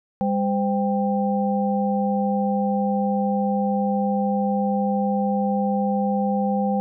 sine tone cluster, 200.9 / 515 / 788 Hz, G3 / C5 / G5, +43 / -28 / +9 cents, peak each -21 / -26 / -25 dBFS, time 0.21-6.8 s, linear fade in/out 0 ms, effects none

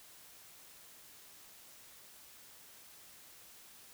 silence, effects white hiss -57 dBFS RMS until 3.93 s

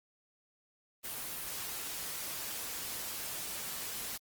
white noise, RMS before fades -40 dBFS, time 1.03-4.18 s, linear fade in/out 20 ms, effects Opus 24 kbps

